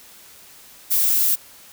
violet noise, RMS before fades -18 dBFS, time 0.9-1.36 s, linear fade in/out 20 ms, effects white hiss -46 dBFS RMS until 1.72 s

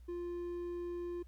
triangle tone, 349.2 Hz, F4, in tune, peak -36 dBFS, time 0.08-1.23 s, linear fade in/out 10 ms, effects added 60 Hz sine -52 dBFS peak until 1.27 s + pink hiss -75 dBFS RMS until 1.27 s

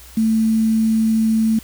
sine tone with quantisation, 221.7 Hz, A3, 13 cents sharp, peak -13 dBFS, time 0.17-1.59 s, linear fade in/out 5 ms, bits 6, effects added 61 Hz sine -42 dBFS peak until 1.63 s + white hiss -43 dBFS RMS until 1.63 s

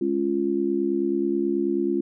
sine chord, Db major, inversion second, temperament just, 207.9 / 277.2 / 346.5 Hz, Ab3 / Db4 / F4, +2 / 0 / -14 cents, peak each -29 / -26 / -23 dBFS, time 0.01-2.01 s, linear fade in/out 5 ms, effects none

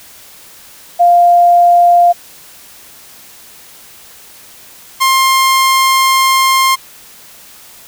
sine / sawtooth tone pair in turn, 698.5 / 1060 Hz, F5 / C6, 0 / +22 cents, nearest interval perfect fifth, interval 722 cents, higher second, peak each -4 dBFS, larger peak neither, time 0.99-2.13 / 5-6.76 s, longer second, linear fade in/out 20 ms, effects white hiss -38 dBFS RMS until 7.87 s

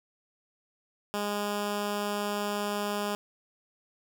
10% pulse tone, 205.7 Hz, G#3, 16 cents flat, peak -21 dBFS, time 1.14-3.15 s, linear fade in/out 0 ms, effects none

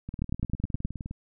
two click trains, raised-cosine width 5 ms, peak -23 / -15 dBFS, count 21 / 7, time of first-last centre 0.09-1.11 / 0.22-0.85 s, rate 19.6 / 9.52 Hz, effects none

